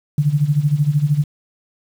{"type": "tone with tremolo", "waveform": "sine", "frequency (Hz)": 146.83, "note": "D3", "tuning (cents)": 0, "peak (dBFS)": -10, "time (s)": [0.18, 1.24], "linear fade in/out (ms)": 2, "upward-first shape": "sine", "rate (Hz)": 13, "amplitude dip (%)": 80, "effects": ["7-bit"]}